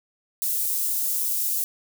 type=high-pass noise; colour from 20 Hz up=white; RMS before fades=-25 dBFS; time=0.42-1.64 s; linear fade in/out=0 ms; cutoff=9600 Hz; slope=12 dB/octave; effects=none